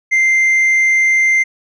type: tone with tanh clipping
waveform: triangle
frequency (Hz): 2089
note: C7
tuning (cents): -3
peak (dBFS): -10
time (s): 0.11-1.44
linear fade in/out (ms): 20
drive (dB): 7
effects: none